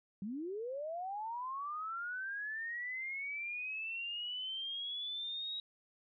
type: linear sweep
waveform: sine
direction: up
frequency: 184.7 to 3830 Hz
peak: -38 dBFS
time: 0.22-5.6 s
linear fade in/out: 2 ms
effects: none